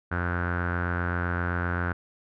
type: tone with low-pass filter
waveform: sawtooth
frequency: 87.7 Hz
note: F2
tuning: 8 cents sharp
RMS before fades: -28 dBFS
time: 0.11-1.93 s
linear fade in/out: 10 ms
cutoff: 1500 Hz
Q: 7.7
effects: none